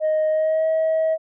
sine tone with pitch glide, 622.3 to 639.4 Hz, D#5 to D#5, 0 to +47 cents, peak -15 dBFS, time 0-1.18 s, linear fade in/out 50 ms, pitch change +47 cents, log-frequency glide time 0.29-0.67 s, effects tanh soft clip ceiling -15 dBFS

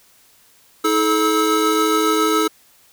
square tone cluster, 318.9 / 430.6 / 1299 Hz, D#4 / A4 / E6, +43 / -37 / -26 cents, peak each -20 dBFS, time 0.84-2.48 s, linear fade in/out 10 ms, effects white hiss -53 dBFS RMS until 2.92 s

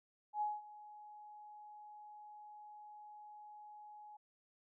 sine tone with ADSR envelope, 840 Hz, G#5, 19 cents sharp, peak -33 dBFS, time 0.33-4.17 s, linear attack 83 ms, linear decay 200 ms, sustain -19 dB, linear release 7 ms, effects none

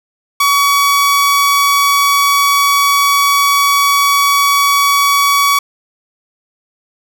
sawtooth tone, 1131 Hz, C#6, 34 cents sharp, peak -5 dBFS, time 0.4-5.59 s, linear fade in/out 5 ms, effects none

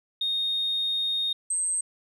sine tone pair in turn, 3700 / 8282 Hz, A#7 / C9, -14 / -19 cents, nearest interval octave + major second, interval 1395 cents, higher second, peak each -23 / -23 dBFS, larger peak neither, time 0.21-1.33 / 1.5-1.81 s, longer first, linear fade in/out 5 ms, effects tanh soft clip ceiling -20 dBFS

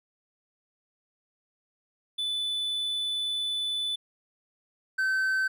triangle tone pair in turn, 3491 / 1538.5 Hz, A7 / G6, -14 / -33 cents, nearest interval octave + major second, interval 1419 cents, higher first, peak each -26 / -22 dBFS, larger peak second, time 2.18-3.96 / 4.98-5.48 s, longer first, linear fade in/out 10 ms, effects none

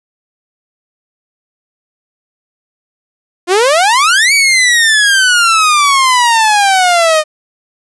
sawtooth exponential two-way sweep, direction up then down, 340 to 2298 to 608 Hz, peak -3 dBFS, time 3.47-7.24 s, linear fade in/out 50 ms, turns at 4.33 s, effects resampled to 24000 Hz

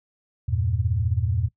sine chord, E diminished, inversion none, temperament equal, 82.41 / 98 / 116.54 Hz, E2 / G2 / Bb2, 0 / 0 / 0 cents, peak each -25 dBFS, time 0.48-1.49 s, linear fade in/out 10 ms, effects noise-tail reverb RT60 0.1 s tail -21 dB re dry

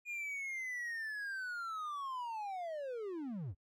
triangle linear sweep, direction down, 2447 to 72.5 Hz, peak -37 dBFS, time 0.05-3.55 s, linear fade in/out 50 ms, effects noise-tail reverb RT60 0.1 s tail -26 dB re dry

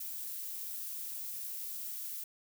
violet noise, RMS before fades -41 dBFS, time 0-2.24 s, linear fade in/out 5 ms, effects none

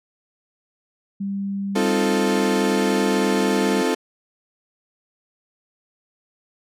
sine tone, 197.8 Hz, G3, 16 cents sharp, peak -23 dBFS, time 1.2-3.82 s, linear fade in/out 10 ms
35% pulse chord, F dominant seventh, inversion second, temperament equal, 261.6 / 311.1 / 349.2 / 440 Hz, C4 / Eb4 / F4 / A4, 0 / 0 / 0 / 0 cents, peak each -22 / -25 / -23 / -21 dBFS, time 1.75-3.95 s, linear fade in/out 10 ms
effects low-pass 11000 Hz 12 dB/octave

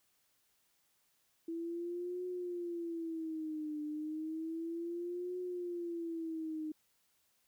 sine tone with vibrato, 329.6 Hz, E4, in tune, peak -37 dBFS, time 1.48-6.72 s, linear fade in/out 5 ms, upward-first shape triangle, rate 0.32 Hz, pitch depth 170 cents each way, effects white hiss -75 dBFS RMS until 7.47 s

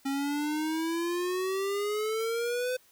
square exponential sweep, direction up, 271.1 to 510 Hz, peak -29 dBFS, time 0.05-2.77 s, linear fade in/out 10 ms, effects white hiss -62 dBFS RMS until 2.91 s

